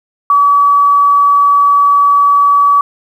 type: tone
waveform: sine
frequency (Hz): 1142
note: D6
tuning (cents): -49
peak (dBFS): -5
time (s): 0.3-2.81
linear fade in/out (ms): 2
effects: 7-bit